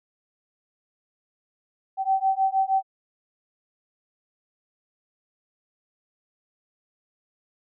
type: beating tone pair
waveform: sine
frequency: 767 / 773.4 Hz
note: G5 / G5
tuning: -38 / -24 cents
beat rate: 6.4 Hz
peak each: -23 dBFS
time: 1.97-2.83 s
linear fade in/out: 50 ms
effects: none